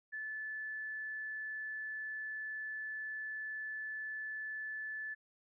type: tone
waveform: sine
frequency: 1739 Hz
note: A6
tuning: 21 cents flat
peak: -39 dBFS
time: 0.12-5.15 s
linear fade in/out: 20 ms
effects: none